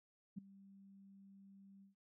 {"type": "tone with ADSR envelope", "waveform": "sine", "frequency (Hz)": 196, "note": "G3", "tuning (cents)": 0, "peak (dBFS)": -40, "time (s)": [0.36, 1.95], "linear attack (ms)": 22, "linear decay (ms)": 8, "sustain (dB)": -19, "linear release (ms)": 130, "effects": ["noise-tail reverb RT60 0.1 s tail -24 dB re dry"]}